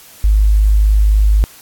sine tone, 51.91 Hz, G#1, in tune, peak -7 dBFS, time 0.24-1.44 s, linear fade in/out 0 ms, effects white hiss -40 dBFS RMS until 1.61 s + AAC 64 kbps

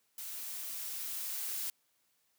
blue noise with level ramp, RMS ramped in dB -43 to -37 dBFS, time 0.18-1.7 s, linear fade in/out 2 ms, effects white hiss -75 dBFS RMS until 2.38 s + high-pass 100 Hz 12 dB/octave

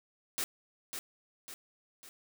white noise with echo, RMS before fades -34 dBFS, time 0.38-0.44 s, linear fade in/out 0 ms, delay 550 ms, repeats 3, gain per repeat -6 dB, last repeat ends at 2.09 s, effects none

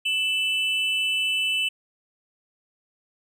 triangle tone pair together, 2641 / 2996 Hz, E7 / F#7, +3 / +21 cents, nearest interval major second, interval 218 cents, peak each -23 dBFS, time 0.05-1.69 s, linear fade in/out 10 ms, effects none

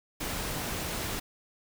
pink noise, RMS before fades -34 dBFS, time 0.2-1.2 s, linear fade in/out 10 ms, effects none

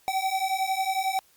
square beating tone pair, 760 / 771 Hz, F#5 / G5, +46 / -29 cents, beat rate 11 Hz, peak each -29 / -28 dBFS, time 0.08-1.19 s, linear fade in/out 0 ms, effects white hiss -61 dBFS RMS until 1.36 s + Opus 48 kbps

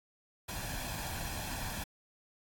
pink noise with comb filter, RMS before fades -39 dBFS, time 0.48-1.84 s, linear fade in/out 10 ms, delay 1.2 ms, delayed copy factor +0.65, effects AAC 64 kbps

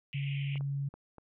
pink band-pass noise, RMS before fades -46 dBFS, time 0.13-0.58 s, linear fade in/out 0 ms, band 2100 to 3100 Hz, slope 96 dB/octave
sine tone, 139.7 Hz, C#3, 14 cents sharp, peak -31 dBFS, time 0.14-0.89 s, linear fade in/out 10 ms
clicks, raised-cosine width 1 ms, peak -35 dBFS, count 4, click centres 0.557 / 0.609 / 0.94 / 1.183 s
effects none

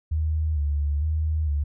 sine tone with vibrato, 75.3 Hz, D2, 44 cents sharp, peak -21 dBFS, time 0.11-1.64 s, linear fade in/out 10 ms, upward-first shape square, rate 1.1 Hz, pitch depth 62 cents each way, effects none

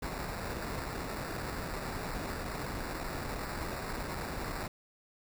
pink noise with sample-and-hold, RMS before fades -38 dBFS, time 0.02-4.68 s, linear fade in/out 5 ms, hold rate 3150 Hz, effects none

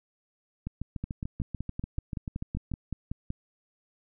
two click trains, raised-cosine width 5 ms, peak -20 / -21 dBFS, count 13 / 15, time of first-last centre 1.04-3.304 / 0.67-2.717 s, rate 5.3 / 6.84 Hz, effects none

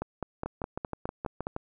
two click trains, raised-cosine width 1 ms, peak -19 / -18 dBFS, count 8 / 8, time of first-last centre 0.46-1.564 / 0.02-1.469 s, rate 6.34 / 4.83 Hz, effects none

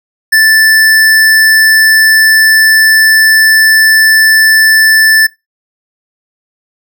square tone, 1760 Hz, A6, in tune, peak -4 dBFS, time 0.32-5.27 s, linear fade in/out 10 ms, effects noise-tail reverb RT60 0.2 s tail -21 dB re dry

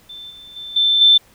sine tone with level steps, 3545 Hz, A7, 12 cents sharp, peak -32 / -37 / -29 / -12 / -7 dBFS, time 0.09-1.18 s, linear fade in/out 10 ms, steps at 0.3 / 0.56 / 0.76 / 1.01 s, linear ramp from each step 5 ms, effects pink hiss -52 dBFS RMS until 1.34 s

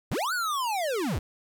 square linear two-way sweep, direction up then down, 52.8 to 1515 to 52.8 Hz, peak -27 dBFS, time 0.11-1.19 s, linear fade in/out 5 ms, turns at 0.33 s, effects 11-bit

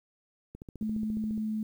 click train, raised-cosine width 3 ms, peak -30 dBFS, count 13, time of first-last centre 0.55-1.378 s, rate 14.5 Hz
sine tone, 216.5 Hz, A3, 28 cents flat, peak -29 dBFS, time 0.81-1.63 s, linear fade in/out 2 ms
effects 10-bit

